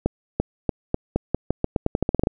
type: accelerating click train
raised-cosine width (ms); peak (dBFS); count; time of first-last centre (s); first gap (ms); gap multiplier
2; -6; 17; 0.06-2.271; 340; 0.86
effects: none